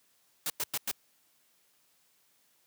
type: noise bursts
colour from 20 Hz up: white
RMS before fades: -32 dBFS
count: 4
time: 0.46-0.914 s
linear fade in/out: 2 ms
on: 40 ms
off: 98 ms
effects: white hiss -69 dBFS RMS until 2.66 s + high-pass 100 Hz 12 dB/octave